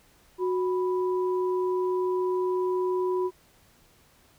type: tone pair together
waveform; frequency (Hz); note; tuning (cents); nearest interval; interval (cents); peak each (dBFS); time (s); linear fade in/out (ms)
sine; 367.3 / 987.8; F#4 / B5; -13 / 0; octave + perfect fourth; 1713; -24 / -33; 0.38-3.31; 50
effects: pink hiss -60 dBFS RMS until 4.38 s